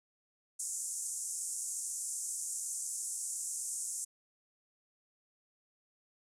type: band-pass noise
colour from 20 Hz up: pink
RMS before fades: -39 dBFS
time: 0.59-4.05 s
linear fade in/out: 10 ms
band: 6600 to 10000 Hz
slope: 48 dB/octave
effects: none